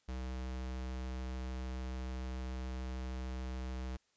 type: tone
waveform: square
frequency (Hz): 63.8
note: C2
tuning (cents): -43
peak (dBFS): -39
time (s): 0.08-3.97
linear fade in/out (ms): 10
effects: white hiss -75 dBFS RMS until 4.16 s + resampled to 16000 Hz